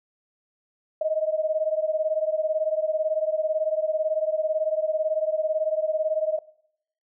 sine beating tone pair, 620 / 638 Hz, D#5 / D#5, -6 / +43 cents, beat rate 18 Hz, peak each -24 / -26 dBFS, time 1.01-6.39 s, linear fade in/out 5 ms, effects noise-tail reverb RT60 0.7 s tail -21 dB re dry

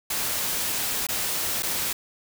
white noise with dropouts, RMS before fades -27 dBFS, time 0.1-1.93 s, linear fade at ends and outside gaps 5 ms, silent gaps 1.069-1.087 / 1.624-1.631 s, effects none

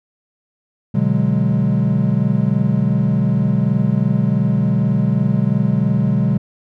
triangle chord, G# half-diminished seventh, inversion first, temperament equal, 123.47 / 146.83 / 185 / 207.7 Hz, B2 / D3 / F#3 / G#3, 0 / 0 / 0 / 0 cents, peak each -17 dBFS, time 0.94-6.38 s, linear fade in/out 10 ms, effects none

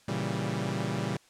sawtooth chord, A# diminished seventh, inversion none, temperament equal, 116.54 / 138.59 / 164.81 / 196 Hz, A#2 / C#3 / E3 / G3, 0 / 0 / 0 / 0 cents, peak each -31 / -31 / -32 / -30 dBFS, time 0.08-1.17 s, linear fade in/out 5 ms, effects white hiss -61 dBFS RMS until 1.29 s + low-pass 8000 Hz 12 dB/octave

